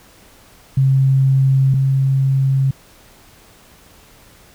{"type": "tone pair in turn", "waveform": "sine", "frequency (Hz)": [134.2, 134.77], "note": ["C3", "C#3"], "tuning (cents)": [44, -48], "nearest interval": "unison", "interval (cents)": 8, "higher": "second", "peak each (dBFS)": [-10, -12], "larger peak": "first", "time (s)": [[0.77, 1.74], [1.74, 2.71]], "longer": "neither", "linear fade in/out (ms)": 5, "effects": ["pink hiss -47 dBFS RMS until 4.54 s"]}